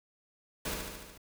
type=noise with echo; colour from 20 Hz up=pink; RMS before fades=-35 dBFS; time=0.65-0.74 s; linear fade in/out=5 ms; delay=73 ms; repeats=6; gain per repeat=-3 dB; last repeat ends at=1.178 s; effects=none